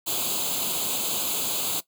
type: noise with comb filter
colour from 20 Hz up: white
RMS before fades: -27 dBFS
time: 0.06-1.81 s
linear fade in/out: 20 ms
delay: 0.27 ms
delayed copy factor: +0.85
effects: noise-tail reverb RT60 0.1 s tail -17 dB re dry + high-pass 150 Hz 12 dB/octave